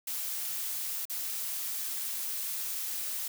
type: noise with dropouts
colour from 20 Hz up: blue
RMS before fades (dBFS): -35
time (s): 0.07-3.28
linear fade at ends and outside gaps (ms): 5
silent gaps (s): 1.054-1.097
effects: none